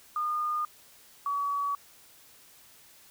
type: tone pair in turn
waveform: sine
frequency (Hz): 1218 / 1135.4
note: D#6 / C#6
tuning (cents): -37 / +41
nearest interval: minor second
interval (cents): 122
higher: first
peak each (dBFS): -27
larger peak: neither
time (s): 0.16-0.65 / 1.26-1.75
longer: neither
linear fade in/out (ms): 2
effects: white hiss -56 dBFS RMS until 3.1 s